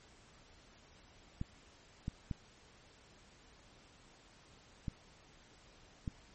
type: clicks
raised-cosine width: 5 ms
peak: -25 dBFS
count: 5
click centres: 1.414 / 2.081 / 2.312 / 4.882 / 6.078 s
effects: pink hiss -62 dBFS RMS until 6.34 s + MP3 32 kbps